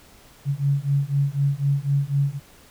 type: beating tone pair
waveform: sine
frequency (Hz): 138.59 / 142.59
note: C#3 / C#3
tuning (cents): 0 / +49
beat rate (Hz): 4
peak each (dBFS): -22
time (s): 0.45-2.4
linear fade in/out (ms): 50
effects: pink hiss -51 dBFS RMS until 2.7 s